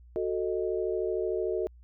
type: chord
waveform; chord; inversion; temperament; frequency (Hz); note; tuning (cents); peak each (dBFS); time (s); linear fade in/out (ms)
sine; D# diminished; first; equal with one note detuned; 370 / 443.3 / 622.3; F#4 / A4 / D#5; 0 / +13 / 0; -30 / -31 / -35; 0.16-1.67; 0
effects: added 60 Hz sine -50 dBFS peak until 1.83 s